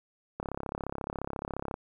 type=click train; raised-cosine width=1 ms; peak=-20 dBFS; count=47; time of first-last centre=0.4-1.741 s; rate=34.3 Hz; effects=10-bit